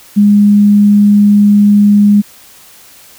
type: tone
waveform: sine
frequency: 205.4 Hz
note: G#3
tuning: 19 cents flat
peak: -3 dBFS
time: 0.16-2.22 s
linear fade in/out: 20 ms
effects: white hiss -39 dBFS RMS until 3.18 s